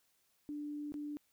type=tone with dropouts; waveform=sine; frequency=294.6 Hz; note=D4; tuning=6 cents sharp; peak=-39 dBFS; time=0.49-1.17 s; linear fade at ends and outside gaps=0 ms; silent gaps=0.921-0.941 s; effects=white hiss -75 dBFS RMS until 1.32 s